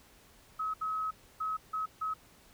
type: tone bursts at uneven times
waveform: sine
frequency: 1280 Hz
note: D#6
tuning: 49 cents sharp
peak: -31 dBFS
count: 5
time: 0.59-0.74 / 0.81-1.11 / 1.4-1.57 / 1.73-1.86 / 2.01-2.14 s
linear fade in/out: 10 ms
effects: pink hiss -60 dBFS RMS until 2.53 s